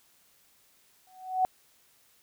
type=tone with exponential growth; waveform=sine; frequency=746 Hz; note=F#5; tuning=14 cents sharp; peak=-19 dBFS; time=1.07-1.45 s; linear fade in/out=0 ms; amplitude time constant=81 ms; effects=white hiss -64 dBFS RMS until 2.22 s